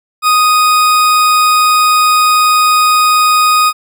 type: tone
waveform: 40% pulse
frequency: 1244.5 Hz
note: D#6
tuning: in tune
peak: -6 dBFS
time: 0.22-3.73 s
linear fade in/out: 50 ms
effects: none

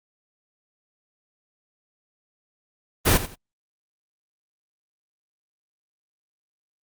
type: noise with echo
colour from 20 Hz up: pink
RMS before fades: -17 dBFS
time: 3.05-3.18 s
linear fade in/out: 20 ms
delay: 89 ms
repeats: 2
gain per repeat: -13 dB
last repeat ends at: 3.358 s
effects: Opus 24 kbps

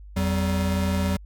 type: tone pair together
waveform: square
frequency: 84.4 / 191.01 Hz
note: E2 / G3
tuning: +41 / -45 cents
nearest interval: octave + major second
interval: 1414 cents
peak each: -25 dBFS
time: 0.16-1.17 s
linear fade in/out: 10 ms
effects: added 50 Hz sine -40 dBFS peak until 1.25 s

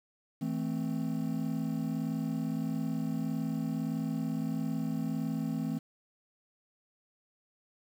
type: chord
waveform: triangle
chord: A minor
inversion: second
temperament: equal with one note detuned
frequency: 162.17 / 220 / 261.6 Hz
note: E3 / A3 / C4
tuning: -28 / 0 / 0 cents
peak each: -33 dBFS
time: 0.41-5.79 s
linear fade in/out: 10 ms
effects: 9-bit

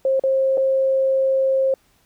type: tone with dropouts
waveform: sine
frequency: 533 Hz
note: C5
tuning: 32 cents sharp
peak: -15 dBFS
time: 0.05-1.74 s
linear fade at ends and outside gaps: 2 ms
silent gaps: 0.196-0.237 / 0.573-0.578 s
effects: pink hiss -60 dBFS RMS until 2.05 s

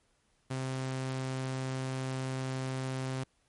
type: tone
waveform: sawtooth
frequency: 131.2 Hz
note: C3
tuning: 5 cents sharp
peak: -29 dBFS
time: 0.5-3.24 s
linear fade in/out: 10 ms
effects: pink hiss -72 dBFS RMS until 3.48 s + MP3 48 kbps

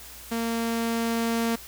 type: tone with level ramp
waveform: sawtooth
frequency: 230 Hz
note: A#3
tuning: 23 cents flat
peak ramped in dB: -22 to -19 dBFS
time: 0.31-1.56 s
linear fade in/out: 10 ms
effects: added 60 Hz sine -50 dBFS peak until 1.67 s + white hiss -44 dBFS RMS until 1.67 s

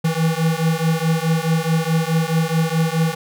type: beating tone pair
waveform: square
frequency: 160 / 164.7 Hz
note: D#3 / E3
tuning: +49 / -1 cents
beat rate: 4.7 Hz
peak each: -20 dBFS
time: 0.04-3.15 s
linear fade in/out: 10 ms
effects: none

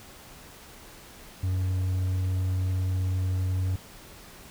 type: tone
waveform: triangle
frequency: 92.8 Hz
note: F#2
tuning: 6 cents sharp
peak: -22 dBFS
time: 1.43-3.76 s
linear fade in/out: 5 ms
effects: pink hiss -48 dBFS RMS until 4.5 s

